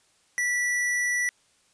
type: tone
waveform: square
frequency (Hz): 1958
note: B6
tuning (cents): -15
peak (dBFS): -24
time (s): 0.38-1.29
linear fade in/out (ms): 0
effects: white hiss -64 dBFS RMS until 1.73 s + resampled to 22050 Hz